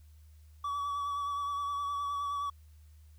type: tone with vibrato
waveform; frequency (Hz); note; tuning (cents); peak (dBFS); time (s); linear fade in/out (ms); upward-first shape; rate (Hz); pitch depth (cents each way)
triangle; 1141; C#6; +50; -30; 0.64-2.5; 5; sine; 9.6; 24
effects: added 76 Hz sine -53 dBFS peak until 3.18 s + white hiss -71 dBFS RMS until 3.18 s